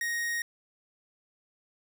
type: tone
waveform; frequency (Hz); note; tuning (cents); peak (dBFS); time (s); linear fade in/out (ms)
45% pulse; 1871; A#6; +6; -29; 0.01-0.42; 2
effects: none